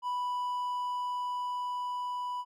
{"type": "tone with level ramp", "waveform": "triangle", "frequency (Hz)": 987.8, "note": "B5", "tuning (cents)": 0, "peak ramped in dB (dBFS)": [-28, -31], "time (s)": [0.02, 2.45], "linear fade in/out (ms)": 50, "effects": []}